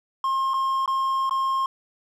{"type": "tone with dropouts", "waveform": "triangle", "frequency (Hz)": 1068, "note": "C6", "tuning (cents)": 35, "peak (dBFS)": -19, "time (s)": [0.24, 1.66], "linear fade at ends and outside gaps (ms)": 2, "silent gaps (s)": [[0.536, 0.54], [0.86, 0.877], [1.295, 1.309]], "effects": []}